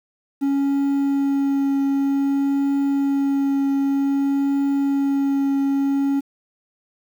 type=tone with vibrato; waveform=triangle; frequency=277.2 Hz; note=C#4; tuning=in tune; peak=-15 dBFS; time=0.41-6.21 s; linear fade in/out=20 ms; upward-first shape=triangle; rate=0.53 Hz; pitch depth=10 cents each way; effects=8-bit